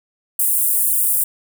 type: high-pass noise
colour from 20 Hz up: pink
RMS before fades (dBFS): -17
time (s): 0.39-1.24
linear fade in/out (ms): 5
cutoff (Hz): 8900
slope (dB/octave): 48
effects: none